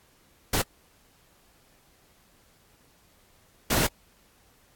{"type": "noise bursts at uneven times", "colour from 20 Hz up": "pink", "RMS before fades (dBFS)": -24, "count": 2, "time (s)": [[0.53, 0.62], [3.7, 3.87]], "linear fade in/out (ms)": 5, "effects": ["pink hiss -61 dBFS RMS until 4.75 s", "AAC 64 kbps"]}